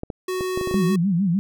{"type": "clicks", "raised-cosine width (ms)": 2, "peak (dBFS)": -15, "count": 8, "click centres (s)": [0.034, 0.102, 0.409, 0.575, 0.612, 0.674, 0.712, 0.743]}
{"type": "tone", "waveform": "square", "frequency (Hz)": 370, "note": "F#4", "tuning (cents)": 0, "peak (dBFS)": -24, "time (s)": [0.28, 0.96], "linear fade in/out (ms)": 5}
{"type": "tone with vibrato", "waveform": "sine", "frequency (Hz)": 183.9, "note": "F#3", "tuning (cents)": -10, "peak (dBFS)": -17, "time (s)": [0.74, 1.39], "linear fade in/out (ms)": 0, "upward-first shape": "sine", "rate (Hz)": 6.6, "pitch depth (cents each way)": 180}
{"effects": []}